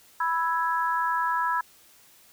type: chord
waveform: sine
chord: E major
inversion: second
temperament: equal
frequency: 987.8 / 1318.5 / 1661.2 Hz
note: B5 / E6 / G#6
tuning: 0 / 0 / 0 cents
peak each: -25 / -29 / -30 dBFS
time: 0.2-1.61 s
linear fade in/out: 5 ms
effects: white hiss -56 dBFS RMS until 2.32 s